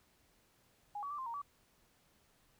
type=tone with pitch steps; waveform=sine; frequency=824 / 1134 / 1173 / 1048 / 930 / 1146 Hz; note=G#5 / C#6 / D6 / C6 / A#5 / D6; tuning=-14 / +39 / -2 / +2 / -4 / -43 cents; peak=-39 dBFS; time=0.95-1.418 s; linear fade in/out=5 ms; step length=78 ms; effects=pink hiss -71 dBFS RMS until 2.59 s